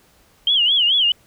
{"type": "tone with vibrato", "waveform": "sine", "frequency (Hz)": 3095, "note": "G7", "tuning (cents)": -23, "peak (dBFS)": -13, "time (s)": [0.47, 1.12], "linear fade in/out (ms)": 2, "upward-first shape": "sine", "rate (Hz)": 4.6, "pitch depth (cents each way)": 170, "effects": ["pink hiss -55 dBFS RMS until 1.26 s"]}